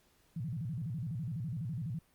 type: tone with vibrato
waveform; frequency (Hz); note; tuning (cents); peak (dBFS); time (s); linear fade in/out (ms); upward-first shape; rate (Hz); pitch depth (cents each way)
sine; 138.59; C#3; 0; -35; 0.36-1.99; 5; square; 12; 300
effects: pink hiss -69 dBFS RMS until 2.14 s + Opus 48 kbps